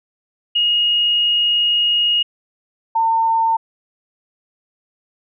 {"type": "tone pair in turn", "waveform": "sine", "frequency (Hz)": [2871, 904.3], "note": ["F7", "A5"], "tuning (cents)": [47, 47], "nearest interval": "octave + minor sixth", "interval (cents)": 2000, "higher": "first", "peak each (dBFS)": -13, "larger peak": "neither", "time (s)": [[0.55, 2.23], [2.95, 3.57]], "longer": "first", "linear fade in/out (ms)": 10, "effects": []}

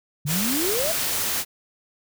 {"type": "exponential sweep", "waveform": "sine", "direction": "up", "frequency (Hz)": [138.9, 680], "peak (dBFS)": -24, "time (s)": [0.25, 0.92], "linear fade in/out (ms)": 5}
{"type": "noise", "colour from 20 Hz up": "white", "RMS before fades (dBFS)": -25, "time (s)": [0.26, 1.45], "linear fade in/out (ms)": 50}
{"effects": []}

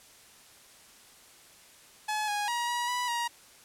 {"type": "tone with pitch steps", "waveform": "sawtooth", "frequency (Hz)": [852, 827, 953, 962, 984, 947], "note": ["G#5", "G#5", "A#5", "B5", "B5", "A#5"], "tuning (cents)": [44, -8, 38, -46, -7, 27], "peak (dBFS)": -25, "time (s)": [2.08, 3.28], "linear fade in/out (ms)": 10, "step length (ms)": 200, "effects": ["white hiss -55 dBFS RMS until 3.64 s", "low-pass 11000 Hz 12 dB/octave"]}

